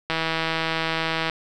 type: click train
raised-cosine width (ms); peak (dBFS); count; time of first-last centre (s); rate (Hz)
0.3; -8; 195; 0.1-1.298; 162
effects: none